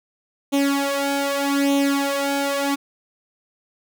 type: tone with flanger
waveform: sawtooth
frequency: 279.7 Hz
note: C#4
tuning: 16 cents sharp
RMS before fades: -21 dBFS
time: 0.52-2.76 s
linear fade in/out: 20 ms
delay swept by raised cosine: 0.3 to 2.3 ms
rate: 0.82 Hz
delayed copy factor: +0.8
effects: none